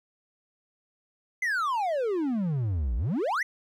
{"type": "exponential two-way sweep", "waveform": "triangle", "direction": "down then up", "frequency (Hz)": [2093, 53.7, 2093], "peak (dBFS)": -23, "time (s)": [1.42, 3.43], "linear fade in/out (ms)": 5, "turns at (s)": 2.96, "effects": []}